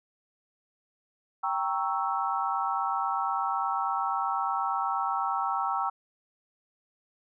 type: chord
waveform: sine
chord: G diminished seventh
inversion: none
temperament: equal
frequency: 784 / 932.3 / 1108.7 / 1318.5 Hz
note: G5 / Bb5 / Db6 / Fb6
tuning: 0 / 0 / 0 / 0 cents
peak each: -31 / -32 / -33 / -31 dBFS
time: 1.43-5.9 s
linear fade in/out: 10 ms
effects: none